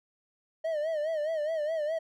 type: tone with vibrato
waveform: triangle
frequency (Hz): 622.3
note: D#5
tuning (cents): 0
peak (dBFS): -26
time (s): 0.64-1.99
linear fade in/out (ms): 10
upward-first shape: sine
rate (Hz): 4.8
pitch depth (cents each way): 98
effects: none